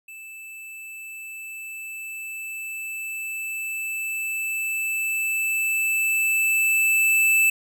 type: tone with level ramp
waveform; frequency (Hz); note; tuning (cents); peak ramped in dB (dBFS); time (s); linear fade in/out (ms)
square; 2637; E7; 0; -39 to -16; 0.08-7.5; 5
effects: none